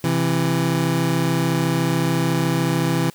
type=tone pair together; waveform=25% pulse; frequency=132.7 / 166.5 Hz; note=C3 / E3; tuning=+25 / +18 cents; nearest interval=major third; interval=393 cents; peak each=-18 / -16 dBFS; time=0.04-3.1 s; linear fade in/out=2 ms; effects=white hiss -49 dBFS RMS until 3.14 s